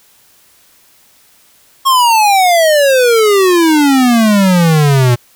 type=exponential sweep; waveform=square; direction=down; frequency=1093 to 118.9 Hz; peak=-7 dBFS; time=1.85-5.16 s; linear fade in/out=20 ms; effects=white hiss -48 dBFS RMS until 5.35 s